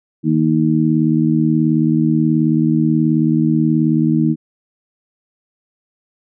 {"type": "harmonic tone", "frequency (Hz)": 78.6, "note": "D#2", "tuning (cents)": 18, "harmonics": [2, 3, 4], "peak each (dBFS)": [-16, -16, -16], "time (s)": [0.23, 4.36], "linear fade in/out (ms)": 50, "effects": []}